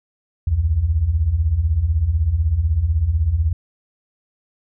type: beating tone pair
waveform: sine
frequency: 67.5 / 83.5 Hz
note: C#2 / E2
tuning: -45 / +23 cents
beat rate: 16 Hz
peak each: -21 / -16 dBFS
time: 0.47-3.53 s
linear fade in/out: 5 ms
effects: none